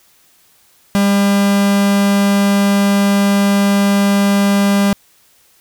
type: tone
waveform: 45% pulse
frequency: 200 Hz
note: G3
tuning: 35 cents sharp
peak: -10 dBFS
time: 0.95-4.93 s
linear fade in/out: 0 ms
effects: white hiss -52 dBFS RMS until 5.6 s